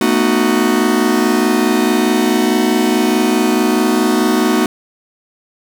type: chord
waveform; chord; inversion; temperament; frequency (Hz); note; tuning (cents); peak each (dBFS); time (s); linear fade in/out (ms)
45% pulse; B dominant seventh; third; just; 222.2 / 246.9 / 308.7 / 370.4; A3 / B3 / D#4 / F#4; +17 / 0 / -14 / +2; -17; 0.01-4.66; 2
effects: none